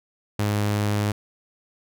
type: tone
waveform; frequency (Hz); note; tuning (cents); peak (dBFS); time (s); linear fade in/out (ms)
sawtooth; 103.83; G#2; 0; -17; 0.39-1.12; 5
effects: none